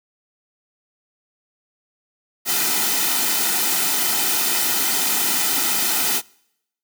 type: noise with comb filter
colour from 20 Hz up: white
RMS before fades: -20 dBFS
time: 2.45-6.22 s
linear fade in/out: 50 ms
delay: 1.8 ms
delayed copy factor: -0.65
effects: noise-tail reverb RT60 0.8 s tail -26 dB re dry + high-pass 200 Hz 12 dB/octave